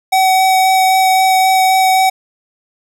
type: tone with vibrato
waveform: square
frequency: 756 Hz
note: F#5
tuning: 37 cents sharp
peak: -9 dBFS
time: 0.12-2.1 s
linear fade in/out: 10 ms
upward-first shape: sine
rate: 3.8 Hz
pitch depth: 8 cents each way
effects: none